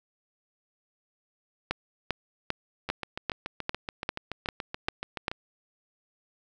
two click trains, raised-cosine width 0.3 ms, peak -17 / -11 dBFS, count 18 / 10, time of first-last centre 2.89-5.315 / 1.71-5.281 s, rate 7.01 / 2.52 Hz, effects none

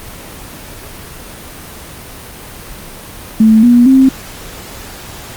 sine tone with pitch steps, 220 / 241.3 / 264.7 Hz, A3 / B3 / C4, 0 / -40 / +20 cents, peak -3 dBFS, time 3.4-4.09 s, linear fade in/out 5 ms, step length 230 ms, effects pink hiss -30 dBFS RMS until 5.36 s + Opus 24 kbps

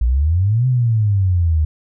sine exponential two-way sweep, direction up then down, 55.5 to 130.3 to 75.6 Hz, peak -12 dBFS, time 0.01-1.65 s, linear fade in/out 5 ms, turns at 0.67 s, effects none

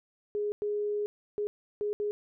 sine tone bursts at uneven times, 415.3 Hz, G#4, in tune, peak -28 dBFS, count 5, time 0.35-0.52 / 0.62-1.06 / 1.38-1.47 / 1.81-1.93 / 2-2.11 s, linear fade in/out 0 ms, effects none

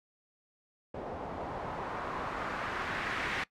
white noise with low-pass filter sweep, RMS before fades -37 dBFS, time 0.94-3.44 s, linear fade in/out 5 ms, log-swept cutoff 620 to 2100 Hz, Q 1.5, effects noise-tail reverb RT60 0.1 s tail -20 dB re dry

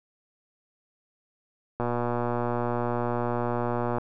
click train, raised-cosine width 1 ms, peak -14 dBFS, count 263, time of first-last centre 1.8-3.983 s, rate 120 Hz, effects none

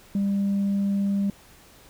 sine tone, 199 Hz, G3, 26 cents sharp, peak -19 dBFS, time 0.15-1.3 s, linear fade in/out 2 ms, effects tanh soft clip ceiling -19 dBFS + pink hiss -52 dBFS RMS until 1.89 s

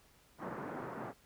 pink band-pass noise, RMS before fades -43 dBFS, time 0.38-1.14 s, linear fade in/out 50 ms, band 140 to 1500 Hz, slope 24 dB/octave, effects pink hiss -66 dBFS RMS until 1.25 s

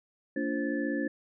sine tone cluster, 227.1 / 288.1 / 343.2 / 528 / 1739 Hz, A#3 / D4 / F4 / C5 / A6, -45 / -33 / -30 / +16 / -21 cents, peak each -35 / -31 / -36 / -37 / -38 dBFS, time 0.36-1.08 s, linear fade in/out 5 ms, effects none

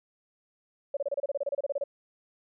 sine tone bursts, 564 Hz, C#5, 30 cents sharp, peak -26 dBFS, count 16, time 0.94-1.839 s, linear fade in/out 5 ms, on 29 ms, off 29 ms, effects none

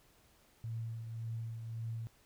sine tone with tremolo, 113.9 Hz, A#2, 40 cents flat, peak -36 dBFS, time 0.64-2.07 s, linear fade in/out 0 ms, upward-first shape triangle, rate 1.8 Hz, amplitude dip 50%, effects pink hiss -67 dBFS RMS until 2.25 s

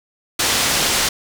white low-pass noise, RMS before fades -18 dBFS, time 0.39-1.09 s, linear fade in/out 5 ms, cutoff 7000 Hz, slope 12 dB/octave, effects none

